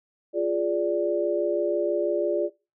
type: chord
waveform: sine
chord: D diminished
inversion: first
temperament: equal with one note detuned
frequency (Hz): 349.2 / 415.3 / 584.6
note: F4 / Ab4 / D5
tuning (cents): 0 / 0 / -8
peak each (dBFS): -26 / -28 / -25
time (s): 0.33-2.5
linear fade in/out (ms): 50
effects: noise-tail reverb RT60 0.3 s tail -22 dB re dry